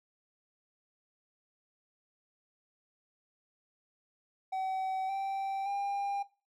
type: tone with pitch steps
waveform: triangle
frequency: 760 / 780 / 800.6 Hz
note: F#5 / G5 / G5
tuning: +46 / -9 / +36 cents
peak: -30 dBFS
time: 4.52-6.23 s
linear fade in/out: 10 ms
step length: 570 ms
effects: noise-tail reverb RT60 0.3 s tail -17 dB re dry